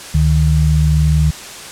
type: tone pair together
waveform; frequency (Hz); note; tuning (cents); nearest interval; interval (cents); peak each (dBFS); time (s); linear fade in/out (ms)
sine; 72.2 / 152.99; D2 / D#3; -29 / -29; octave + minor second; 1300; -12; 0.14-1.31; 10
effects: white hiss -31 dBFS RMS until 1.71 s + low-pass 9000 Hz 12 dB/octave